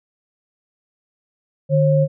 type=tone pair together; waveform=sine; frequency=150.51 / 539 Hz; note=D3 / C#5; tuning=+43 / -49 cents; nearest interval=octave + minor seventh; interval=2208 cents; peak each=-14 / -16 dBFS; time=1.69-2.08 s; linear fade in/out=50 ms; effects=none